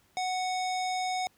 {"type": "tone with low-pass filter", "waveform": "square", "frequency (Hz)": 740, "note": "F#5", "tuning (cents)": 0, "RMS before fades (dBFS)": -31, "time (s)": [0.17, 1.27], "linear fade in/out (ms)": 0, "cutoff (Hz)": 6400, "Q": 1.6, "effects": ["pink hiss -66 dBFS RMS until 1.37 s", "high-pass 60 Hz 12 dB/octave"]}